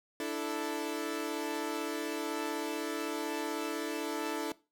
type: chord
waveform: sawtooth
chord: D suspended second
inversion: none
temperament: equal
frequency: 293.7 / 329.6 / 440 Hz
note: D4 / E4 / A4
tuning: 0 / 0 / 0 cents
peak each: -34 dBFS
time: 0.2-4.52 s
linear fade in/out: 2 ms
effects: noise-tail reverb RT60 0.3 s tail -20 dB re dry